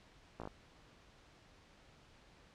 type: slowing click train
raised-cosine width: 1 ms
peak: -30 dBFS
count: 5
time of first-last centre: 0.4-0.474 s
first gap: 17 ms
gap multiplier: 1.06
effects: pink hiss -63 dBFS RMS until 2.54 s + low-pass 5000 Hz 12 dB/octave